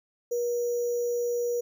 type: tone with sample-and-hold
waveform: sine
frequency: 479.5 Hz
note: A#4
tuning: 49 cents sharp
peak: -25 dBFS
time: 0.31-1.61 s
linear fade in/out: 10 ms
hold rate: 6300 Hz
effects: none